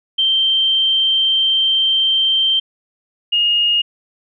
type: tone pair in turn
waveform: sine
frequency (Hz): 3136 / 2853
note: G7 / F7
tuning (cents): 0 / +36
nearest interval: major second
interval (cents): 164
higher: first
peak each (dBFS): -12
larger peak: neither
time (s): 0.18-2.6 / 3.32-3.82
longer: first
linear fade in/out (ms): 10
effects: none